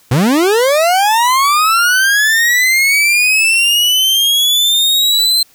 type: linear sweep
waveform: 40% pulse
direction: up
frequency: 111.1 to 4126 Hz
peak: -8 dBFS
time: 0.11-5.43 s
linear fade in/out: 5 ms
effects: white hiss -49 dBFS RMS until 5.54 s